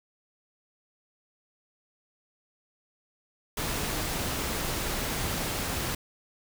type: noise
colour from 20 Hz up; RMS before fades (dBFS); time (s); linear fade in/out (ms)
pink; -31; 3.57-5.95; 5
effects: none